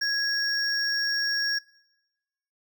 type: tone pair together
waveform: triangle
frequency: 1661.2 / 5559 Hz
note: G#6 / F8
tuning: 0 / -9 cents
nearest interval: octave + major sixth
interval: 2091 cents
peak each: -25 dBFS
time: 0.01-1.59 s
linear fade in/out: 10 ms
effects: noise-tail reverb RT60 1.0 s tail -23 dB re dry